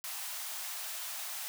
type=high-pass noise; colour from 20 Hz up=white; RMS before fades=-40 dBFS; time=0.04-1.48 s; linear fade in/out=0 ms; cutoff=610 Hz; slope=96 dB/octave; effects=none